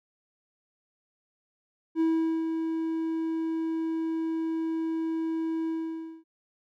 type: tone with ADSR envelope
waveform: triangle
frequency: 324.5 Hz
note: E4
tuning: 27 cents flat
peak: -19 dBFS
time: 1.95-6.24 s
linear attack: 54 ms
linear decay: 430 ms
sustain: -6 dB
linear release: 560 ms
effects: none